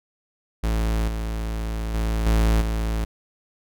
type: tone with level steps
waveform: 45% pulse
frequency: 55 Hz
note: A1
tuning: in tune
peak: -20 / -25 / -21 / -16 / -22 dBFS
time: 0.63-3.05 s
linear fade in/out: 10 ms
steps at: 1.08 / 1.94 / 2.26 / 2.61 s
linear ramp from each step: 5 ms
effects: none